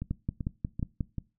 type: two click trains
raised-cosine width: 5 ms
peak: -17 / -21 dBFS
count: 6 / 4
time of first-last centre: 0.11-1.008 / 0.02-1.183 s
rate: 5.57 / 2.58 Hz
effects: noise-tail reverb RT60 0.3 s tail -21 dB re dry